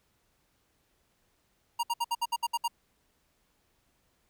square tone bursts, 939 Hz, A#5, 12 cents sharp, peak -27 dBFS, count 9, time 1.79-2.681 s, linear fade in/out 10 ms, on 43 ms, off 63 ms, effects pink hiss -72 dBFS RMS until 4.29 s

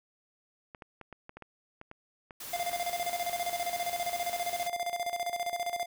clicks, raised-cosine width 0.5 ms, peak -30 dBFS, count 12, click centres 0.748 / 0.822 / 1.013 / 1.127 / 1.294 / 1.37 / 1.423 / 1.814 / 1.914 / 2.308 / 2.593 / 2.716 s
white noise, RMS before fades -42 dBFS, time 2.4-4.68 s, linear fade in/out 5 ms
square tone with tremolo, 698.5 Hz, F5, in tune, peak -30 dBFS, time 2.53-5.86 s, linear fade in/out 5 ms, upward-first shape square, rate 15 Hz, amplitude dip 70%
effects none

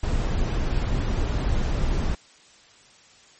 brown noise, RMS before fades -23 dBFS, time 0.03-2.15 s, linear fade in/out 5 ms, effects white hiss -53 dBFS RMS until 3.39 s + MP3 32 kbps

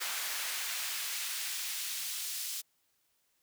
pink noise with high-pass filter sweep, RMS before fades -37 dBFS, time 0-2.62 s, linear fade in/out 20 ms, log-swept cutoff 1300 to 4300 Hz, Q 0.71, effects white hiss -75 dBFS RMS until 3.42 s

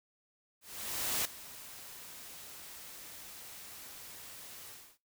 white noise with ADSR envelope, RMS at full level -32 dBFS, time 0.61-4.98 s, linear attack 640 ms, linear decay 5 ms, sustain -17 dB, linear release 290 ms, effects noise-tail reverb RT60 0.2 s tail -18 dB re dry

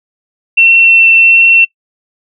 sine tone with vibrato, 2701 Hz, E7, 42 cents sharp, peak -3 dBFS, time 0.57-1.65 s, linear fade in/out 10 ms, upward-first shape triangle, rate 1.4 Hz, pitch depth 9 cents each way, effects noise-tail reverb RT60 0.1 s tail -21 dB re dry

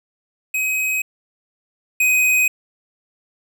square tone pair in turn, 2532 / 2509 Hz, D#7 / D#7, +30 / +14 cents, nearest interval unison, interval 16 cents, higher first, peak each -19 / -14 dBFS, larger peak second, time 0.54-1.02 / 2-2.48 s, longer neither, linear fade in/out 5 ms, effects none

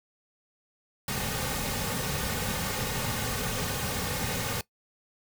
pink noise with comb filter, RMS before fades -31 dBFS, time 1.08-4.61 s, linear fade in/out 2 ms, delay 3 ms, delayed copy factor -0.65, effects noise-tail reverb RT60 0.1 s tail -19 dB re dry

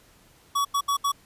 square tone bursts at uneven times, 1130 Hz, C#6, 33 cents sharp, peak -22 dBFS, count 4, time 0.55-0.65 / 0.74-0.81 / 0.88-0.97 / 1.04-1.12 s, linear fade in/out 10 ms, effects pink hiss -57 dBFS RMS until 1.25 s + resampled to 32000 Hz

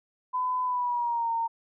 sine tone with pitch glide, 1007 to 918.1 Hz, B5 to A#5, +33 to -27 cents, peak -25 dBFS, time 0.33-1.48 s, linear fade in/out 20 ms, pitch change -160 cents, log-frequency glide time 0.64-1.31 s, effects none

